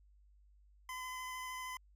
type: tone with vibrato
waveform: 25% pulse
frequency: 1018 Hz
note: C6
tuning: 48 cents flat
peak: -38 dBFS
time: 0.89-1.77 s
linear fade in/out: 2 ms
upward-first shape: square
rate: 13 Hz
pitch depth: 9 cents each way
effects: added 50 Hz sine -62 dBFS peak until 1.95 s